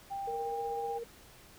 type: tone with pitch glide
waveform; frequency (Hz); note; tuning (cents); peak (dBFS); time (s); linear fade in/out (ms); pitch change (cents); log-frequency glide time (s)
sine; 790 to 801; G5 to G5; +13 to +37; -35; 0.1-0.99; 20; +24; 0.28-0.58
type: tone with tremolo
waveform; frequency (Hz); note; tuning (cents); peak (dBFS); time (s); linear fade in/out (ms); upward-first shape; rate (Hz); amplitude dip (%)
sine; 466.2; A#4; 0; -35; 0.27-1.04; 10; sine; 16; 35
effects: pink hiss -56 dBFS RMS until 1.58 s